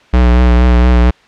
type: tone with vibrato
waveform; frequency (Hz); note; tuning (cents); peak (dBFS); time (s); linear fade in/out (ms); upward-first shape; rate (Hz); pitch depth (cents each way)
square; 61; B1; -21; -6; 0.13-1.11; 10; triangle; 4.3; 40
effects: white hiss -45 dBFS RMS until 1.27 s + low-pass 3000 Hz 12 dB/octave